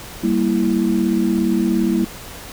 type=chord; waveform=sine; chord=E diminished; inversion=first; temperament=equal; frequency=196 / 233.1 / 329.6 Hz; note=G3 / Bb3 / E4; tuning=0 / 0 / 0 cents; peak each=-19 dBFS; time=0.23-2.05 s; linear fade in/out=10 ms; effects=pink hiss -35 dBFS RMS until 2.52 s